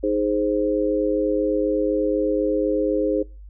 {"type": "chord", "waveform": "sine", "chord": "Ab major", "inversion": "second", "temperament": "equal", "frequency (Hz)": [311.1, 415.3, 523.3], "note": ["Eb4", "Ab4", "C5"], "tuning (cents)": [0, 0, 0], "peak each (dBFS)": -23, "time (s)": [0.03, 3.23], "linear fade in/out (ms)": 10, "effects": ["noise-tail reverb RT60 0.3 s tail -23 dB re dry", "added 50 Hz sine -38 dBFS peak until 3.49 s"]}